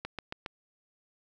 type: click train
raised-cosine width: 0.3 ms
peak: -20 dBFS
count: 4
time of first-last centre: 0.05-0.462 s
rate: 7.29 Hz
effects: none